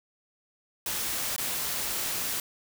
white noise with dropouts, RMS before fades -31 dBFS, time 0.86-2.4 s, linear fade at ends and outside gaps 2 ms, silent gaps 1.363-1.38 s, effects none

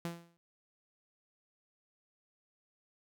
sawtooth tone with exponential decay, 170 Hz, F3, 46 cents flat, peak -30 dBFS, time 0.05-0.37 s, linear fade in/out 0 ms, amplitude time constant 68 ms, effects none

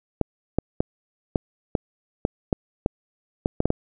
clicks, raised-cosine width 2 ms, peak -6 dBFS, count 12, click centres 0.213 / 0.586 / 0.805 / 1.358 / 1.752 / 2.251 / 2.528 / 2.861 / 3.459 / 3.604 / 3.656 / 3.704 s, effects none

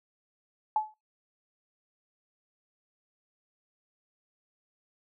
sine tone with exponential decay, 860 Hz, A5, 40 cents flat, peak -20 dBFS, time 0.76-0.94 s, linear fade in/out 2 ms, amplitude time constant 37 ms, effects noise-tail reverb RT60 0.2 s tail -23 dB re dry

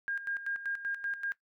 sine tone with tremolo, 1614 Hz, G#6, 50 cents flat, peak -31 dBFS, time 0.08-1.32 s, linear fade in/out 0 ms, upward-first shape square, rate 5.2 Hz, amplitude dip 70%, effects noise-tail reverb RT60 0.1 s tail -17 dB re dry

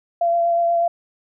sine tone with vibrato, 683 Hz, F5, 39 cents flat, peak -15 dBFS, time 0.21-0.88 s, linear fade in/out 5 ms, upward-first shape triangle, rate 8.3 Hz, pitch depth 16 cents each way, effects none

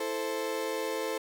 35% pulse chord, A minor, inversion second, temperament equal, 329.6 / 440 / 523.3 Hz, E4 / A4 / C5, 0 / 0 / 0 cents, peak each -37 / -32 / -33 dBFS, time 0-1.18 s, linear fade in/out 5 ms, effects none

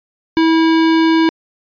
square tone, 324.7 Hz, E4, 26 cents flat, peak -10 dBFS, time 0.37-1.29 s, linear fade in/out 0 ms, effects resampled to 11025 Hz

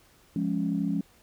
sine chord, Db major, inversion first, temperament equal, 174.61 / 207.7 / 277.2 Hz, F3 / Ab3 / Db4, 0 / 0 / 0 cents, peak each -29 dBFS, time 0.36-1.01 s, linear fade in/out 2 ms, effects tanh soft clip ceiling -16 dBFS + pink hiss -60 dBFS RMS until 1.22 s

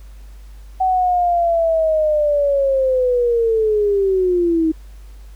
sine linear sweep, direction down, 756 to 314.3 Hz, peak -13 dBFS, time 0.8-4.72 s, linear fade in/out 10 ms, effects added 50 Hz sine -35 dBFS peak until 5.35 s + pink hiss -53 dBFS RMS until 5.35 s

